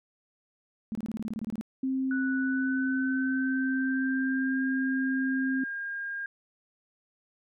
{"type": "tone bursts", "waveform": "sine", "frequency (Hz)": 219, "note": "A3", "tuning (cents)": -8, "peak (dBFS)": -30, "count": 13, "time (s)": [0.92, 1.611], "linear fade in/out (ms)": 0, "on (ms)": 31, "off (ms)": 24}
{"type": "tone", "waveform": "sine", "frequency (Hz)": 263.8, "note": "C4", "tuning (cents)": 14, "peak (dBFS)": -26, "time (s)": [1.83, 5.64], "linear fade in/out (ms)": 5}
{"type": "tone with pitch glide", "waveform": "sine", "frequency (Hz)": [1480, 1614], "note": ["F#6", "G#6"], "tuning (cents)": [0, -50], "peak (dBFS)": -32, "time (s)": [2.11, 6.26], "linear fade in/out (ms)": 2, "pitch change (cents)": 150, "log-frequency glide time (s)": [2.38, 4.63]}
{"effects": []}